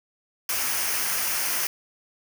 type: noise with comb filter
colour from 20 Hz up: white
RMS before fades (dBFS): -26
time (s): 0.49-1.67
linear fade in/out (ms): 2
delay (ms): 0.26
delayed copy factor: -0.55
effects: none